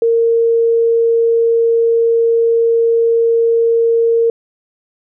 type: tone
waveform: sine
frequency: 460.9 Hz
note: A#4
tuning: 20 cents flat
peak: -9 dBFS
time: 0.02-4.3 s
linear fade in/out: 2 ms
effects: none